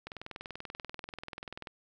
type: click train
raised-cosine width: 0.3 ms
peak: -25 dBFS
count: 34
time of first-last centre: 0.07-1.672 s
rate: 20.6 Hz
effects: none